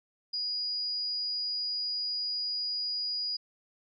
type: tone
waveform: sine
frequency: 4896 Hz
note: D#8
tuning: 29 cents flat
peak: -30 dBFS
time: 0.33-3.37 s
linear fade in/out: 10 ms
effects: none